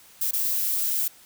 violet noise with dropouts, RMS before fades -25 dBFS, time 0.21-1.08 s, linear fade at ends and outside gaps 5 ms, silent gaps 0.311-0.332 s, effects white hiss -52 dBFS RMS until 1.25 s

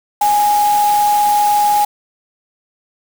sine tone in noise, 829 Hz, G#5, 3 cents flat, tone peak -10 dBFS, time 0.21-1.85 s, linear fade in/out 5 ms, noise white, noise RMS -25 dBFS, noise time 0.21-1.85 s, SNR +12 dB, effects none

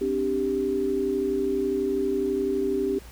sine chord, C suspended second, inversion none, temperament equal, 261.6 / 293.7 / 392 Hz, C4 / D4 / G4, 0 / 0 / 0 cents, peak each -30 / -30 / -24 dBFS, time 0.01-2.99 s, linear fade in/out 5 ms, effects added 60 Hz sine -45 dBFS peak until 3.11 s + pink hiss -49 dBFS RMS until 3.11 s

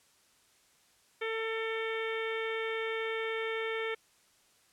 harmonic tone with a mistuned harmonic, 447.3 Hz, A4, 28 cents sharp, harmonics 1 / 2 / 3 / 4 / 5 / 6 / 7 / 8, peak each -34 / -46 / -42 / -41 / -39 / -51 / -47 / -50 dBFS, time 1.21-3.95 s, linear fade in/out 10 ms, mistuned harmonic 6, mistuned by +25 cents, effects white hiss -66 dBFS RMS until 4.72 s + low-pass 10000 Hz 12 dB/octave

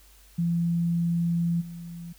sine tone with level steps, 170 Hz, F3, 46 cents flat, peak -22 / -36 dBFS, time 0.38-2.13 s, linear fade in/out 10 ms, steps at 1.6 s, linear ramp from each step 20 ms, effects added 50 Hz sine -54 dBFS peak until 2.18 s + white hiss -57 dBFS RMS until 2.18 s

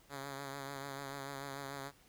5% pulse tone with vibrato, 138.59 Hz, C#3, in tune, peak -31 dBFS, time 0.09-1.92 s, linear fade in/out 50 ms, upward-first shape triangle, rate 6.8 Hz, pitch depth 44 cents each way, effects pink hiss -65 dBFS RMS until 2.08 s

